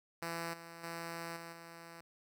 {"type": "tone with level steps", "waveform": "5% pulse", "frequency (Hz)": 167.6, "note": "E3", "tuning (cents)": 29, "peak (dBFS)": [-27, -38, -30, -35, -39], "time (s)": [0.22, 2.01], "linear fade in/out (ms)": 5, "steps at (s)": [0.53, 0.83, 1.36, 1.52], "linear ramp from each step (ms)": 10, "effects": []}